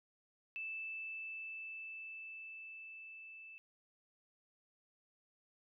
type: tone with level ramp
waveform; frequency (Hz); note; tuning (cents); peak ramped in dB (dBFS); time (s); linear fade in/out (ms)
sine; 2637; E7; 0; -40 to -51; 0.56-3.58; 0
effects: none